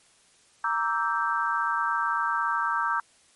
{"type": "chord", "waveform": "sine", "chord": "E half-diminished seventh", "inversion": "second", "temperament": "equal with one note detuned", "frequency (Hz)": [932.3, 1160.5, 1318.5, 1568], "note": ["Bb5", "D6", "E6", "G6"], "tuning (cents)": [0, -21, 0, 0], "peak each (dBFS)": -29, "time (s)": [0.64, 3], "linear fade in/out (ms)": 2, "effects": ["white hiss -60 dBFS RMS until 3.35 s", "MP3 48 kbps"]}